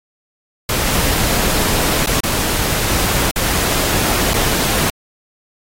pink noise with dropouts, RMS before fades -17 dBFS, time 0.69-4.9 s, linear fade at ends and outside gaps 2 ms, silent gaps 2.061-2.072 / 2.204-2.235 / 3.311-3.359 / 4.335-4.34 s, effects AAC 48 kbps

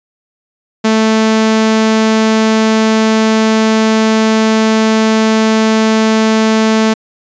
sawtooth tone, 220 Hz, A3, in tune, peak -4 dBFS, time 0.84-6.94 s, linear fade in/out 10 ms, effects resampled to 16000 Hz

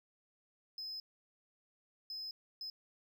triangle tone bursts at uneven times, 5100 Hz, D#8, 42 cents sharp, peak -40 dBFS, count 3, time 0.78-1 / 2.1-2.31 / 2.61-2.7 s, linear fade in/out 2 ms, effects none

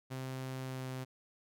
sawtooth tone with pitch glide, 130.81 to 129.83 Hz, C3 to C3, 0 to -13 cents, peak -35 dBFS, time 0.1-1.05 s, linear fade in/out 20 ms, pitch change -13 cents, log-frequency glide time 0.63-0.86 s, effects none

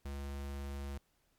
square tone, 69.9 Hz, C#2, 15 cents sharp, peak -40 dBFS, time 0.05-0.98 s, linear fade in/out 5 ms, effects pink hiss -75 dBFS RMS until 1.38 s + MP3 96 kbps

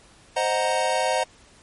square chord, C half-diminished seventh, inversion none, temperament equal, 523.3 / 622.3 / 740 / 932.3 Hz, C5 / Eb5 / Gb5 / Bb5, 0 / 0 / 0 / 0 cents, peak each -27 dBFS, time 0.36-1.24 s, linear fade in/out 10 ms, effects pink hiss -53 dBFS RMS until 1.62 s + MP3 48 kbps

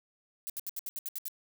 violet noise bursts, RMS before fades -37 dBFS, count 9, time 0.47-1.282 s, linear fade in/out 0 ms, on 28 ms, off 70 ms, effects none

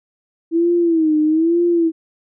sine tone with vibrato, 325.5 Hz, E4, 22 cents flat, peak -12 dBFS, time 0.51-1.92 s, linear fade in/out 50 ms, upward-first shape sine, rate 1.1 Hz, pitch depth 110 cents each way, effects none

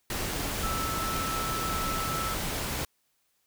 sine tone in noise, 1316 Hz, E6, 3 cents flat, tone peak -32 dBFS, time 0.63-2.34 s, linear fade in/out 2 ms, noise pink, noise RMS -32 dBFS, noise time 0.1-2.85 s, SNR -3 dB, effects white hiss -73 dBFS RMS until 3.46 s

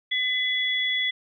sine tone pair together, 2017 / 3392 Hz, B6 / G#7, +36 / +36 cents, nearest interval major sixth, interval 900 cents, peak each -25 dBFS, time 0.11-1.11 s, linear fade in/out 10 ms, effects none

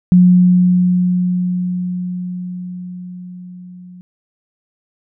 sine tone with level ramp, 180.1 Hz, F#3, 46 cents flat, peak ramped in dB -4 to -34 dBFS, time 0.12-4.01 s, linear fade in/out 0 ms, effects none

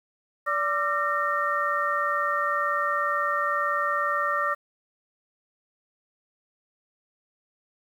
sine tone cluster, 581 / 1182 / 1360 / 1839 Hz, D5 / D6 / F6 / A#6, -19 / +11 / -46 / -24 cents, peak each -31 / -26 / -29 / -29 dBFS, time 0.46-4.55 s, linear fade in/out 20 ms, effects 9-bit

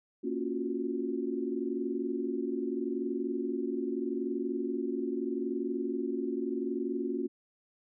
sine chord, Gb major seventh, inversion first, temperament equal, 233.1 / 277.2 / 349.2 / 370 Hz, Bb3 / Db4 / F4 / Gb4, 0 / 0 / 0 / 0 cents, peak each -37 / -35 / -36 / -36 dBFS, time 0.23-7.28 s, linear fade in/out 20 ms, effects none

